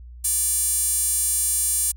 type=tone with high-pass filter; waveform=sawtooth; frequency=580 Hz; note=D5; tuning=22 cents flat; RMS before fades=-22 dBFS; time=0.24-1.92 s; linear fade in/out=10 ms; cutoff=9000 Hz; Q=3.4; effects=added 60 Hz sine -38 dBFS peak until 1.96 s